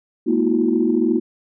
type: tone cluster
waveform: sine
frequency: 215.2 / 238.7 / 321 / 348.9 / 363.1 Hz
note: A3 / A#3 / E4 / F4 / F#4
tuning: -38 / +41 / -46 / -2 / -33 cents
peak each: -24 / -19 / -19 / -28 / -21 dBFS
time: 0.26-1.2 s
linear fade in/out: 20 ms
effects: tanh soft clip ceiling -4 dBFS